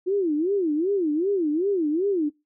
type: tone with vibrato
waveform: sine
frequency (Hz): 346.3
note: F4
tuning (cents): -15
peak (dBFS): -20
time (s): 0.06-2.3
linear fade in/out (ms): 20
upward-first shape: sine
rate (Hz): 2.6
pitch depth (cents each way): 280
effects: noise-tail reverb RT60 0.2 s tail -20 dB re dry